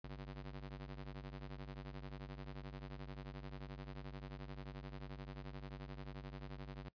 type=ring-modulated tone; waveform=sawtooth; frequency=98 Hz; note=G2; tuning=in tune; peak=-40 dBFS; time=0.04-6.89 s; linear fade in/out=5 ms; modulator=43.3 Hz; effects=noise-tail reverb RT60 0.1 s tail -22 dB re dry + resampled to 11025 Hz